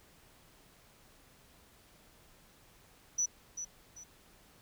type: tone with echo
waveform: sine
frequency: 5930 Hz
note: F#8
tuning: 3 cents sharp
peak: -27 dBFS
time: 3.18-3.26 s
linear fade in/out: 10 ms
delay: 390 ms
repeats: 2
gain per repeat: -10 dB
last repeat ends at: 4.04 s
effects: tanh soft clip ceiling -24 dBFS + pink hiss -62 dBFS RMS until 4.61 s